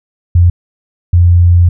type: tone pair in turn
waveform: sine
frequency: 87.31 / 87.31 Hz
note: F2 / F2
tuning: 0 / 0 cents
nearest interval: unison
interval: 0 cents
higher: neither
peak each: -3 dBFS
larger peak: neither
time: 0.35-0.5 / 1.13-1.69 s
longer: second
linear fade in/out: 5 ms
effects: none